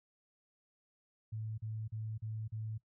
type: tone bursts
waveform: sine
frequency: 109.6 Hz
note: A2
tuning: 6 cents flat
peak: -38 dBFS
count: 5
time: 1.32-2.78 s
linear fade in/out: 10 ms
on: 260 ms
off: 40 ms
effects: noise-tail reverb RT60 0.1 s tail -19 dB re dry